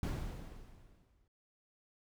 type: noise with exponential decay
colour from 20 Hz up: brown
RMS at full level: -34 dBFS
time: 0.03-1.28 s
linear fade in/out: 2 ms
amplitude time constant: 270 ms
effects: none